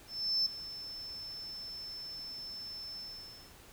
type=tone with ADSR envelope; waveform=sine; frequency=5290 Hz; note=E8; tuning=5 cents sharp; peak=-25 dBFS; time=0.07-3.55 s; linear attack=390 ms; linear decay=5 ms; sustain=-16 dB; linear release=560 ms; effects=tanh soft clip ceiling -24 dBFS + pink hiss -56 dBFS RMS until 3.72 s